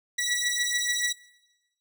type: beating tone pair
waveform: 15% pulse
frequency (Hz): 1938 / 1944.9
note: B6 / B6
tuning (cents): -33 / -27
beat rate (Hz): 6.9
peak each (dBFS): -22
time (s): 0.18-1.13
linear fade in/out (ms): 10
effects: noise-tail reverb RT60 1.0 s tail -20 dB re dry